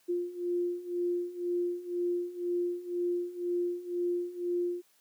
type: beating tone pair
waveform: sine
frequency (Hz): 350.3 / 352.3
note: F4 / F4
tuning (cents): +5 / +15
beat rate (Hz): 2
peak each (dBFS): -34 / -31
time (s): 0.08-4.82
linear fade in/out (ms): 20
effects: white hiss -67 dBFS RMS until 5 s + high-pass 200 Hz 12 dB/octave